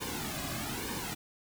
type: noise with flanger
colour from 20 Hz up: pink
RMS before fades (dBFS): -37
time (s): 0-1.15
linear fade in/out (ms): 20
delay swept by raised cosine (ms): 1.5 to 2.22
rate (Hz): 1.1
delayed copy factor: -0.75
effects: none